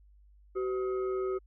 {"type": "tone with frequency modulation", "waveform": "sine", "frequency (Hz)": 379.6, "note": "F#4", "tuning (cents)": 44, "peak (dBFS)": -29, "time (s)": [0.55, 1.39], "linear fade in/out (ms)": 20, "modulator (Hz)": 886, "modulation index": 0.52, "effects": ["added 50 Hz sine -56 dBFS peak until 1.46 s"]}